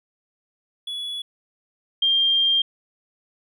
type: tone pair in turn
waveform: triangle / sine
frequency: 3396 / 3194 Hz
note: G#7 / G7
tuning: +38 / +32 cents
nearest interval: minor second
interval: 106 cents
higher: first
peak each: -26 / -16 dBFS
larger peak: second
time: 0.87-1.22 / 2.02-2.62 s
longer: second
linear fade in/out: 5 ms
effects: none